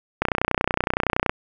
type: click train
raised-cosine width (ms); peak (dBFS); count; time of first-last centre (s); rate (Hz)
0.5; -4; 34; 0.22-1.295; 30.7
effects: none